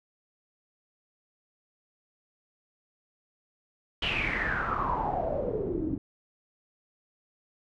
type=noise with low-pass filter sweep; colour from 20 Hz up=pink; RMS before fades=-30 dBFS; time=4.02-5.98 s; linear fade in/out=5 ms; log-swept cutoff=3000 to 270 Hz; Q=9.6; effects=none